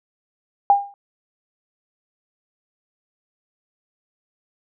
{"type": "tone with exponential decay", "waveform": "sine", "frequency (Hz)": 804, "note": "G5", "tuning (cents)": 44, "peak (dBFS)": -7, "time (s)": [0.7, 0.94], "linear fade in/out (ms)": 1, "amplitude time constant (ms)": 52, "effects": []}